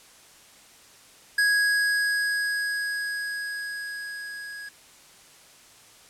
square tone with level ramp, 1658 Hz, G#6, 3 cents flat, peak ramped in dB -19 to -37 dBFS, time 1.38-4.69 s, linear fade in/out 5 ms, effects white hiss -52 dBFS RMS until 6.09 s + low-pass 10000 Hz 12 dB/octave

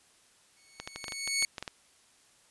15% pulse tone with exponential growth, 2216 Hz, C#7, 1 cent flat, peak -18 dBFS, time 0.57-1.45 s, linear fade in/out 1 ms, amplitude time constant 190 ms
clicks, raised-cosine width 0.2 ms, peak -19 dBFS, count 11, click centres 0.8 / 0.875 / 0.96 / 1.042 / 1.082 / 1.122 / 1.276 / 1.425 / 1.582 / 1.626 / 1.678 s
effects white hiss -63 dBFS RMS until 2.5 s + resampled to 24000 Hz

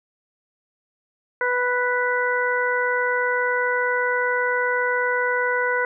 harmonic tone, 493.9 Hz, B4, in tune, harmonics 1 / 2 / 3 / 4, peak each -24 / -26 / -23 / -27 dBFS, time 1.41-5.85 s, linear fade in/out 2 ms, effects none

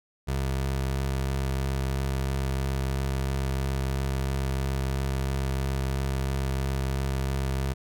25% pulse tone with vibrato, 67 Hz, C2, 42 cents sharp, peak -22 dBFS, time 0.27-7.74 s, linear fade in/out 20 ms, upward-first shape sine, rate 3 Hz, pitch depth 14 cents each way, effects none

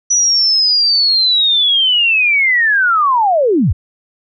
sine linear sweep, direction down, 5920 to 54.8 Hz, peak -9 dBFS, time 0.1-3.73 s, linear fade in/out 10 ms, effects none

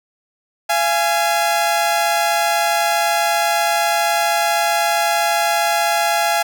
sawtooth tone pair together, 684 / 831.9 Hz, F5 / G#5, -36 / +3 cents, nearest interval minor third, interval 339 cents, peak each -14 dBFS, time 0.69-6.43 s, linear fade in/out 10 ms, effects none

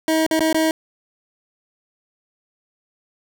25% pulse tone with dropouts, 318.5 Hz, D#4, 41 cents sharp, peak -12 dBFS, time 0.08-0.71 s, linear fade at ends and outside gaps 1 ms, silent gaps 0.265-0.311 / 0.394-0.406 / 0.528-0.545 s, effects none

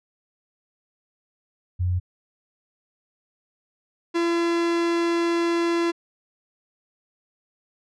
sine / 45% pulse tone pair in turn, 89.9 / 339.4 Hz, F#2 / F4, -49 / -49 cents, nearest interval octave + major seventh, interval 2300 cents, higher second, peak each -20 dBFS, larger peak neither, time 1.79-2 / 4.14-5.92 s, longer second, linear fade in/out 20 ms, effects low-pass 5000 Hz 12 dB/octave

